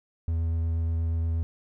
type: tone with vibrato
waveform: triangle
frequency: 82.2 Hz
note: E2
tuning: 4 cents flat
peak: -22 dBFS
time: 0.28-1.43 s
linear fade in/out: 0 ms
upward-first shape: triangle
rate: 8.4 Hz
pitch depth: 14 cents each way
effects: none